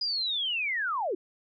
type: linear sweep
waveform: sine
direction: down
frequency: 4960 to 320 Hz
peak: -27 dBFS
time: 0.01-1.15 s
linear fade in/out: 5 ms
effects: none